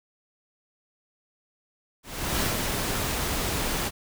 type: noise with ADSR envelope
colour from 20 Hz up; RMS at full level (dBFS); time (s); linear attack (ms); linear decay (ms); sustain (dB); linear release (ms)
pink; -25; 2.03-3.91; 380; 160; -3; 40
effects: none